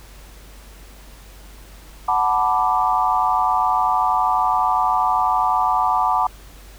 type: chord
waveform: sine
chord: B minor seventh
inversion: second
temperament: equal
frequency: 740 / 880 / 987.8 / 1174.7 Hz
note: F#5 / A5 / B5 / D6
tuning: 0 / 0 / 0 / 0 cents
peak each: -21 dBFS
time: 2.08-6.27 s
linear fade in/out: 5 ms
effects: added 49 Hz sine -41 dBFS peak until 6.78 s + pink hiss -46 dBFS RMS until 6.78 s